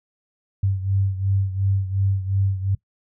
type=beating tone pair; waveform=sine; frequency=96.7 / 99.5 Hz; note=G2 / G2; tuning=-23 / +26 cents; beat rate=2.8 Hz; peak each=-20 / -25 dBFS; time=0.63-2.75 s; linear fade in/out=5 ms; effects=noise-tail reverb RT60 0.1 s tail -20 dB re dry